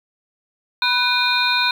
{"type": "tone cluster", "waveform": "sine", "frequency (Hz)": [983, 1496, 2438, 3690, 4130], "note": ["B5", "F#6", "D#7", "A#7", "C8"], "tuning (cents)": [-8, 19, -36, -18, -23], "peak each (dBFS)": -22, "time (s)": [0.82, 1.71], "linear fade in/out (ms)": 2, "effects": ["7-bit"]}